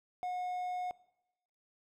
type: tone with hard clipping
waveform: triangle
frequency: 725 Hz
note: F#5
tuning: 35 cents flat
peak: -35 dBFS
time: 0.23-0.91 s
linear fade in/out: 0 ms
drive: 6 dB
effects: noise-tail reverb RT60 0.9 s tail -20 dB re dry